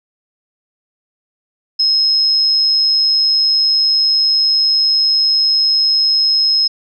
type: tone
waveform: sine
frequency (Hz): 5150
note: E8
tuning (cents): -41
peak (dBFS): -10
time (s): 1.79-6.68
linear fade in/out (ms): 10
effects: none